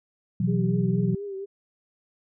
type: chord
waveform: sine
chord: B suspended fourth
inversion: none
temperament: equal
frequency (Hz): 123.47 / 164.81 / 185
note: B2 / E3 / F#3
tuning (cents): 0 / 0 / 0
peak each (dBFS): -26 / -26 / -24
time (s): 0.4-1.15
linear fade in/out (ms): 5
type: tone with vibrato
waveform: sine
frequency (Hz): 396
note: G4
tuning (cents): +18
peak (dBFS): -31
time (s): 0.47-1.46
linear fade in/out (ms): 20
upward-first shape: triangle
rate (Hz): 4.2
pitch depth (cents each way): 65
effects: none